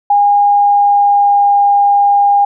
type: tone with pitch glide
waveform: sine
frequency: 815 to 808.9 Hz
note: G#5 to G#5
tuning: -33 to -46 cents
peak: -6 dBFS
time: 0.1-2.45 s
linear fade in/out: 5 ms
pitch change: -13 cents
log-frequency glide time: 0.42-1.58 s
effects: none